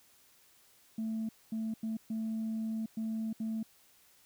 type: tone bursts at uneven times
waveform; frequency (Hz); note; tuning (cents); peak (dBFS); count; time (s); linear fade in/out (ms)
sine; 221.7; A3; +13; -31; 6; 0.98-1.29 / 1.52-1.74 / 1.83-1.97 / 2.1-2.86 / 2.97-3.33 / 3.4-3.63; 5
effects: tanh soft clip ceiling -30 dBFS + white hiss -64 dBFS RMS until 4.25 s